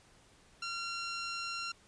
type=tone; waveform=15% pulse; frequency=1375 Hz; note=F6; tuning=27 cents flat; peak=-30 dBFS; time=0.62-1.72 s; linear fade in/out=5 ms; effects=pink hiss -63 dBFS RMS until 1.87 s + resampled to 22050 Hz